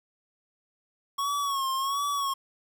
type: tone with vibrato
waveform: square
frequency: 1103 Hz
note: C#6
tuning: 9 cents flat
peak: -27 dBFS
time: 1.18-2.34 s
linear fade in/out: 10 ms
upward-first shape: sine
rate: 1.4 Hz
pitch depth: 67 cents each way
effects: 9-bit